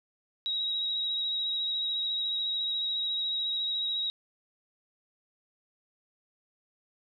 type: tone with vibrato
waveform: sine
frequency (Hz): 3829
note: A#7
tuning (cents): +46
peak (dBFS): -28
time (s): 0.46-4.1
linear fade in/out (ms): 0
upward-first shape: triangle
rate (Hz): 14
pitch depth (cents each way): 25
effects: none